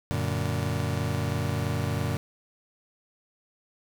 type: chord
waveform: 35% pulse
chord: Gb augmented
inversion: none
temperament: just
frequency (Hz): 92.5 / 115.62 / 144.53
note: Gb2 / Bb2 / D3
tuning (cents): 0 / -14 / -27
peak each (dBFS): -29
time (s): 0.11-2.17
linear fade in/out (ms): 0
effects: none